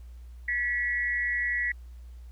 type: tone with amplitude modulation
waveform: sine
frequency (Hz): 1942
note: B6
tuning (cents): -30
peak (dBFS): -22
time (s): 0.48-1.72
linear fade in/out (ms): 5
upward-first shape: sine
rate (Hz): 231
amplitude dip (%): 75
effects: added 60 Hz sine -42 dBFS peak until 2.31 s + pink hiss -66 dBFS RMS until 2.31 s